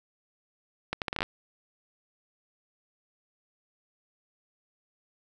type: accelerating click train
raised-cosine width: 0.3 ms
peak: -13 dBFS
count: 9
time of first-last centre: 0.93-1.23 s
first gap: 88 ms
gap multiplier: 0.73
effects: none